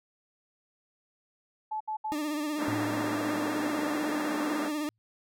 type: tone bursts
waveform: sine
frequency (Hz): 864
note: A5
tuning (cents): -32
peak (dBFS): -30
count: 3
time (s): 1.71-2.135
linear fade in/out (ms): 10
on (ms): 95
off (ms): 70
type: tone with vibrato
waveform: 40% pulse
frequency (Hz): 300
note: D4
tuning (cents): +37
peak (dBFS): -29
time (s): 2.12-4.89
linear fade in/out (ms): 0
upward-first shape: sine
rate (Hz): 16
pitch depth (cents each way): 55
type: band-pass noise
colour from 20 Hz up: pink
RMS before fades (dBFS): -35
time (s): 2.57-4.71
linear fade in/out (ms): 50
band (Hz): 200 to 2000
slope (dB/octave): 48
type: tone with exponential decay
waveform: sine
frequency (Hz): 110.4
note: A2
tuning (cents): +6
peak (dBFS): -34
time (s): 2.68-4.98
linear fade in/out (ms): 0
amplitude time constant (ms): 500
effects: none